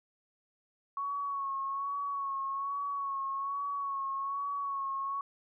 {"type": "tone with vibrato", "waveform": "sine", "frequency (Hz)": 1108.7, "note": "C#6", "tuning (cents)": 0, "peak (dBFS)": -32, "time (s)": [0.97, 5.21], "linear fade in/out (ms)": 2, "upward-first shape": "sine", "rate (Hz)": 1.2, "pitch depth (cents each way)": 35, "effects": []}